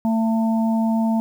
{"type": "harmonic tone", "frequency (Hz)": 224.2, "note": "A3", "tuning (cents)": 33, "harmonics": [1, 3, 4], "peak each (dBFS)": [-17, -28, -29], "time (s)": [0.05, 1.2], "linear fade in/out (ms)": 0, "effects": ["8-bit"]}